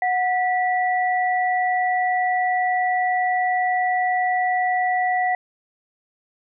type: tone pair together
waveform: sine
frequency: 733 / 1957 Hz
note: F#5 / B6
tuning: -16 / -16 cents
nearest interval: octave + perfect fourth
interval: 1700 cents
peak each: -19 / -24 dBFS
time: 0.02-5.35 s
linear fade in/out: 2 ms
effects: none